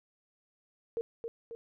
sine tone with echo, 461.8 Hz, A#4, 16 cents flat, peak -30 dBFS, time 0.97-1.01 s, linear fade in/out 0 ms, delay 270 ms, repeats 2, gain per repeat -5 dB, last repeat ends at 1.55 s, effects none

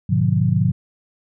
sine chord, G# diminished seventh, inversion none, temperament just, 103.83 / 124.59 / 149.51 / 179.41 Hz, G#2 / B2 / D3 / F3, 0 / +16 / +31 / +47 cents, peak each -20 dBFS, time 0.09-0.72 s, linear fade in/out 10 ms, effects none

